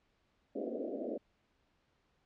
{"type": "band-pass noise", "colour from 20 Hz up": "pink", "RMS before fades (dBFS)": -39, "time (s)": [0.55, 1.18], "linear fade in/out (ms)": 10, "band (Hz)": [220, 670], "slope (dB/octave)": 96, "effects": ["pink hiss -75 dBFS RMS until 2.25 s", "low-pass 4000 Hz 12 dB/octave"]}